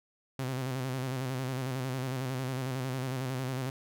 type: tone with vibrato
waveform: sawtooth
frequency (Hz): 130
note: C3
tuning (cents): -11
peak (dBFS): -28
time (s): 0.39-3.7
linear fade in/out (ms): 2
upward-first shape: square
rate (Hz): 11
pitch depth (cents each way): 50
effects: none